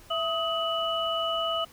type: tone cluster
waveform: sine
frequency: 662 / 1262 / 2960 Hz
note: E5 / D#6 / F#7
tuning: +7 / +24 / 0 cents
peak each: -30 dBFS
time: 0.1-1.65 s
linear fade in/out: 10 ms
effects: pink hiss -53 dBFS RMS until 1.72 s